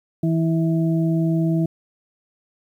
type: harmonic tone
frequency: 163.4 Hz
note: E3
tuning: 15 cents flat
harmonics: 1 / 2 / 4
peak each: -18 / -22 / -31 dBFS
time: 0.23-1.66 s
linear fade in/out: 5 ms
effects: 9-bit